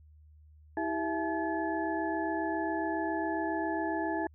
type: tone cluster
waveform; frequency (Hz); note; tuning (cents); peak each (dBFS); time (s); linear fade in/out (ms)
sine; 325.2 / 392.5 / 668 / 858 / 1713; E4 / G4 / E5 / A5 / A6; -23 / +2 / +23 / -44 / -47; -33 / -39 / -37 / -35 / -39; 0.77-4.27; 2
effects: added 76 Hz sine -54 dBFS peak until 4.34 s